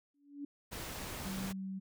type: tone with exponential growth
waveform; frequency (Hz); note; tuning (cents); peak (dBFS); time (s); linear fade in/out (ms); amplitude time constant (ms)
sine; 285.6; D4; -48; -37; 0.14-0.45; 5; 67
type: noise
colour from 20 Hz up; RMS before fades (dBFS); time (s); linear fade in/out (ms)
pink; -43; 0.71-1.53; 20
type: tone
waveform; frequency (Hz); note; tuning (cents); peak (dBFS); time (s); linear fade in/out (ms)
sine; 191.4; G3; -41; -38; 1.25-1.8; 20
effects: none